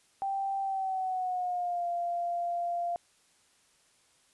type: tone with pitch glide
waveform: sine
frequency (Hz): 783 to 693.6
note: G5 to F5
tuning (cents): -2 to -12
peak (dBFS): -29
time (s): 0.22-2.96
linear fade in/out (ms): 0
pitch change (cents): -210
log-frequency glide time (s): 0.61-1.87
effects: white hiss -66 dBFS RMS until 4.33 s + resampled to 24000 Hz